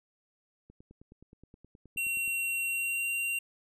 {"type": "click train", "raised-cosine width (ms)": 3, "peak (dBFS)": -40, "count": 16, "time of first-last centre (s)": [0.7, 2.277], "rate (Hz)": 9.51}
{"type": "tone with pitch glide", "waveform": "square", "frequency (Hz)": [2739, 2760], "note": ["F7", "F7"], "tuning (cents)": [-34, -21], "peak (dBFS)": -30, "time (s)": [1.97, 3.39], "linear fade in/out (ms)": 5, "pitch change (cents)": 13, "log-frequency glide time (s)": [2.66, 3.08]}
{"effects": []}